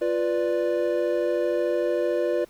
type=chord; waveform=triangle; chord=B diminished; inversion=second; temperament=equal; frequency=349.2 / 493.9 / 587.3 Hz; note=F4 / B4 / D5; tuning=0 / 0 / 0 cents; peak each=-24 dBFS; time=0.01-2.45 s; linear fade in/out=10 ms; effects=pink hiss -56 dBFS RMS until 2.49 s